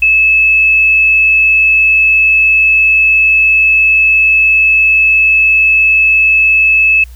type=tone; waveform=sine; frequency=2603 Hz; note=E7; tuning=22 cents flat; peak=-5 dBFS; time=0.02-7.04 s; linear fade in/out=5 ms; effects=added 60 Hz sine -29 dBFS peak until 7.15 s + white hiss -46 dBFS RMS until 7.15 s